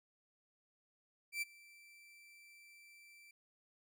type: tone with ADSR envelope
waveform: 40% pulse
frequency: 2339 Hz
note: D7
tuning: 8 cents flat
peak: -34 dBFS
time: 1.32-3.31 s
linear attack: 98 ms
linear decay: 22 ms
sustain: -24 dB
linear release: 3 ms
effects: none